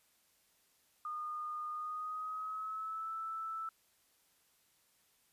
sine tone with pitch glide, 1223 to 1318.4 Hz, D#6 to E6, -30 to 0 cents, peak -38 dBFS, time 1.05-3.69 s, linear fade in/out 2 ms, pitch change +130 cents, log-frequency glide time 1.7-3.12 s, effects white hiss -72 dBFS RMS until 5.32 s + resampled to 32000 Hz

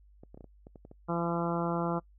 clicks, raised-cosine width 2 ms, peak -35 dBFS, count 9, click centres 0.235 / 0.345 / 0.375 / 0.408 / 0.443 / 0.669 / 0.758 / 0.851 / 0.914 s
harmonic tone, 170 Hz, F3, 46 cents flat, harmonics 1 / 2 / 3 / 4 / 5 / 6 / 7 / 8, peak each -32 / -35 / -37 / -38 / -39 / -40 / -40 / -41 dBFS, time 1.08-2 s, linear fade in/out 20 ms
effects noise-tail reverb RT60 0.1 s tail -25 dB re dry + added 50 Hz sine -56 dBFS peak until 2.18 s

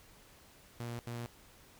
sawtooth tone bursts at uneven times, 118.8 Hz, A#2, 33 cents sharp, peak -35 dBFS, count 2, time 0.8-0.99 / 1.07-1.26 s, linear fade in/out 0 ms, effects pink hiss -60 dBFS RMS until 1.79 s

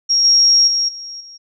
sine tone with level steps, 5588 Hz, F8, in tune, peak -11 / -8 / -14 / -28 / -35 dBFS, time 0.09-1.38 s, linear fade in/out 20 ms, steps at 0.24 / 0.67 / 0.88 / 1.2 s, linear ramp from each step 10 ms, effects none

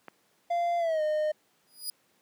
click, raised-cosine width 0.5 ms, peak -26 dBFS, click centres 0.083 s
triangle tone with pitch glide, 691 to 612.1 Hz, F5 to D#5, -19 to -28 cents, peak -23 dBFS, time 0.5-1.32 s, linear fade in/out 10 ms, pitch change -209 cents, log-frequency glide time 0.78-1.02 s
15% pulse tone with exponential growth, 4924 Hz, D#8, 19 cents flat, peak -23 dBFS, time 1.67-1.9 s, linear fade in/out 2 ms, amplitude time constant 49 ms
effects pink hiss -68 dBFS RMS until 2.21 s + high-pass 200 Hz 12 dB/octave

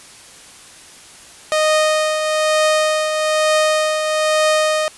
sawtooth tone with tremolo, 619 Hz, D#5, 9 cents flat, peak -8 dBFS, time 1.52-4.88 s, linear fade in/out 0 ms, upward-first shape triangle, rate 1.1 Hz, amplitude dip 50%, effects white hiss -41 dBFS RMS until 4.97 s + resampled to 24000 Hz

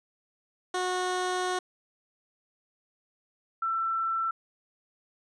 15% pulse / sine tone pair in turn, 365.4 / 1338 Hz, F#4 / E6, -22 / +25 cents, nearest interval octave + minor seventh, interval 2247 cents, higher second, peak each -21 / -26 dBFS, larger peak first, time 0.74-1.59 / 3.62-4.31 s, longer first, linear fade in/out 5 ms, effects resampled to 22050 Hz

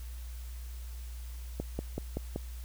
click train, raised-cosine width 2 ms, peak -20 dBFS, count 5, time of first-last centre 1.6-2.36 s, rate 5.26 Hz, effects added 60 Hz sine -39 dBFS peak until 2.64 s + white hiss -55 dBFS RMS until 2.64 s

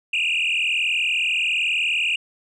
sine tone with frequency modulation, 2637 Hz, E7, in tune, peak -17 dBFS, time 0.13-2.16 s, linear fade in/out 5 ms, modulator 40.5 Hz, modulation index 5.6, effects tanh soft clip ceiling -17 dBFS

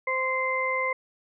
harmonic tone, 520 Hz, C5, 11 cents flat, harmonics 1 / 2 / 4, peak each -30 / -29 / -27 dBFS, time 0.07-0.93 s, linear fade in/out 5 ms, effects none

